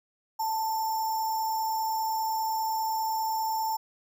sine tone with sample-and-hold, 885 Hz, A5, 10 cents sharp, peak -26 dBFS, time 0.39-3.77 s, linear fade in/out 10 ms, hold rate 6300 Hz, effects none

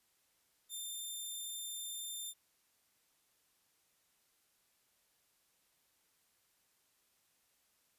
10% pulse tone, 3589 Hz, A7, 34 cents sharp, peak -33 dBFS, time 0.69-2.34 s, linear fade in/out 50 ms, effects white hiss -75 dBFS RMS until 7.98 s + resampled to 32000 Hz

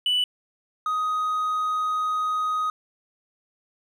triangle tone pair in turn, 2971 / 1251.9 Hz, F#7 / D#6, +6 / +10 cents, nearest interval octave + minor third, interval 1496 cents, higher first, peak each -17 / -20 dBFS, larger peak first, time 0.06-0.24 / 0.86-2.7 s, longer second, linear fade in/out 2 ms, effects tanh soft clip ceiling -15 dBFS

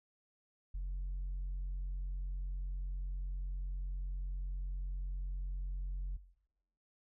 sine tone, 45 Hz, F#1, 47 cents flat, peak -34 dBFS, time 0.74-6.17 s, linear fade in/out 10 ms, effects noise-tail reverb RT60 0.8 s tail -18 dB re dry + tanh soft clip ceiling -35 dBFS

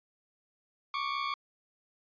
sawtooth tone pair together, 1108.8 / 1174.7 Hz, C#6 / D6, 0 / 0 cents, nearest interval minor second, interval 100 cents, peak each -29 / -32 dBFS, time 0.94-1.34 s, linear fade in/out 2 ms, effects resampled to 11025 Hz

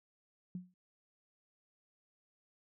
sine tone with exponential decay, 181.2 Hz, F#3, 36 cents flat, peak -36 dBFS, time 0.55-0.74 s, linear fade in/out 2 ms, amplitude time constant 41 ms, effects none

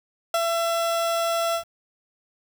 30% pulse tone with ADSR envelope, 672 Hz, E5, 33 cents sharp, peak -16 dBFS, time 0.34-1.64 s, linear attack 3 ms, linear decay 41 ms, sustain -3 dB, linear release 94 ms, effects 8-bit

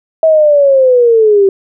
sine linear sweep, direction down, 648 to 383 Hz, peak -4 dBFS, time 0.23-1.49 s, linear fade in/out 2 ms, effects none

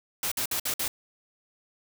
white noise bursts, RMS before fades -29 dBFS, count 5, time 0.23-0.88 s, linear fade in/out 2 ms, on 86 ms, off 55 ms, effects none

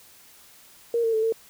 sine tone with pitch steps, 468.1 / 453.6 / 439.3 / 449.7 Hz, A#4 / A#4 / A4 / A4, +7 / -47 / -3 / +38 cents, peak -20 dBFS, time 0.94-1.324 s, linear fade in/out 2 ms, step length 96 ms, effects white hiss -52 dBFS RMS until 1.49 s

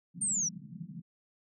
pink band-pass noise, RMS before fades -45 dBFS, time 0.14-1.02 s, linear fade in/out 20 ms, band 150 to 210 Hz, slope 48 dB/octave
sine linear sweep, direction down, 8960 to 5580 Hz, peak -28 dBFS, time 0.21-0.49 s, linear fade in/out 10 ms
effects none

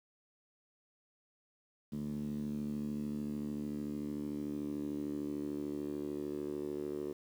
10% pulse tone with band-pass filter sweep, 73.42 Hz, D2, in tune, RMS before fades -39 dBFS, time 1.92-7.13 s, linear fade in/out 10 ms, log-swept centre 200 to 380 Hz, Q 3.8, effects 10-bit

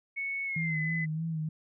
sine tone with pitch glide, 2211 to 2016 Hz, C#7 to B6, -5 to +35 cents, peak -31 dBFS, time 0.16-1.06 s, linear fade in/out 20 ms, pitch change -160 cents, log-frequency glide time 0.45-0.8 s
sine tone with vibrato, 160 Hz, D#3, 49 cents sharp, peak -30 dBFS, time 0.56-1.49 s, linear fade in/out 5 ms, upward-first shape sine, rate 3.2 Hz, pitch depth 50 cents each way
effects none

